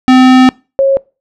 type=tone pair in turn; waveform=square / sine; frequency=257 / 544.6 Hz; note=C4 / C#5; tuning=-31 / -31 cents; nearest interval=octave + minor second; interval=1300 cents; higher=second; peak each=-3 / -5 dBFS; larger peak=first; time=0.08-0.49 / 0.79-0.97 s; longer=first; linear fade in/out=0 ms; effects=noise-tail reverb RT60 0.3 s tail -24 dB re dry + low-pass 4000 Hz 12 dB/octave